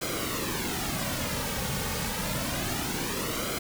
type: noise with flanger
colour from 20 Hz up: pink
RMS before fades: -31 dBFS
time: 0.01-3.59 s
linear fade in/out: 10 ms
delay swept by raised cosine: 1.1 to 3 ms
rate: 0.28 Hz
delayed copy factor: -0.65
effects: none